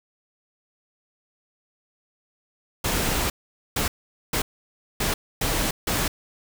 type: noise bursts at uneven times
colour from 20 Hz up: pink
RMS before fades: -24 dBFS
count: 6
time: 2.84-3.3 / 3.76-3.88 / 4.33-4.42 / 5-5.14 / 5.41-5.71 / 5.87-6.08 s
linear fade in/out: 5 ms
effects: none